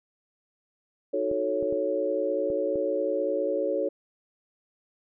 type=chord; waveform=sine; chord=D# half-diminished seventh; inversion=none; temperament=equal; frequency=311.1 / 370 / 440 / 554.4 Hz; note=D#4 / F#4 / A4 / C#5; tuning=0 / 0 / 0 / 0 cents; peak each=-33 / -32 / -30 / -27 dBFS; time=1.13-3.89 s; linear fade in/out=10 ms
type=clicks; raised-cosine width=2 ms; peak=-26 dBFS; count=5; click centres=1.314 / 1.627 / 1.726 / 2.502 / 2.757 s
effects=none